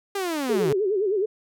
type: linear sweep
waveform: sawtooth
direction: down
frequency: 407.5 to 131.2 Hz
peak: -21 dBFS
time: 0.15-0.73 s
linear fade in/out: 5 ms
type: tone with vibrato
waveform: sine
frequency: 401 Hz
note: G4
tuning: 39 cents sharp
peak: -20 dBFS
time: 0.49-1.26 s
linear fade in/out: 10 ms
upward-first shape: sine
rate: 9.6 Hz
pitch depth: 150 cents each way
effects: none